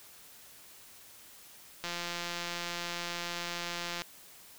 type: click train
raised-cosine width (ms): 0.2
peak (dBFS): -19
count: 378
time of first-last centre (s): 1.84-4.019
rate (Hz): 173
effects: white hiss -54 dBFS RMS until 4.58 s